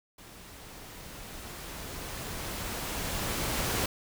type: noise with level ramp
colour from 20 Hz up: pink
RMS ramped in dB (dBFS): -50 to -29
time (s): 0.18-3.86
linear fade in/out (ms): 5
effects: none